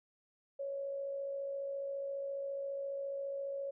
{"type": "tone with amplitude modulation", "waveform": "sine", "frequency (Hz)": 554.4, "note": "C#5", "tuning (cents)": 0, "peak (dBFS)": -35, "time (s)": [0.59, 3.71], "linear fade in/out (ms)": 10, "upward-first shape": "sine", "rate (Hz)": 54.6, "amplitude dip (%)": 35, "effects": []}